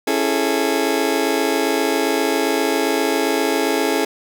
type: chord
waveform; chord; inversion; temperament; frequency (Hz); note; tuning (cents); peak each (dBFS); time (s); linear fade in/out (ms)
30% pulse; A major seventh; first; just; 275 / 330 / 412.5 / 440; C#4 / E4 / G#4 / A4; -14 / +2 / -12 / 0; -20; 0.07-4.05; 5
effects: none